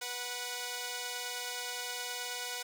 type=tone pair together; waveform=5% pulse; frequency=489.5 / 739 Hz; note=B4 / F#5; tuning=-15 / -2 cents; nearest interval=perfect fifth; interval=713 cents; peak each=-28 dBFS; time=0.01-2.63 s; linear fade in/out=10 ms; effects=none